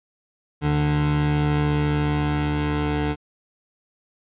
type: tone pair together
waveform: 25% pulse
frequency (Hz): 74.13 / 148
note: D2 / D3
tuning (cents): +17 / +14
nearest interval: octave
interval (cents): 1197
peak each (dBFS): -22 / -17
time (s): 0.61-3.16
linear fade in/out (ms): 50
effects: resampled to 8000 Hz